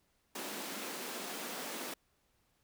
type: high-pass noise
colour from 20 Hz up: pink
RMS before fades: -42 dBFS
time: 0.35-1.94 s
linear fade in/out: 5 ms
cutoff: 200 Hz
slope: 48 dB/octave
effects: pink hiss -75 dBFS RMS until 2.63 s